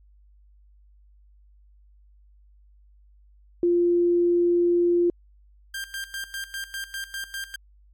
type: tone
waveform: sine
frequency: 347.9 Hz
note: F4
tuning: 7 cents flat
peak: -17 dBFS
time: 3.63-5.1 s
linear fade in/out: 2 ms
type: tone with tremolo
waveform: sawtooth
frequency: 1589 Hz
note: G6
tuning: 23 cents sharp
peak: -26 dBFS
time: 5.74-7.56 s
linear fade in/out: 5 ms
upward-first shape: square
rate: 5 Hz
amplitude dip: 80%
effects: added 50 Hz sine -52 dBFS peak until 7.93 s + MP3 96 kbps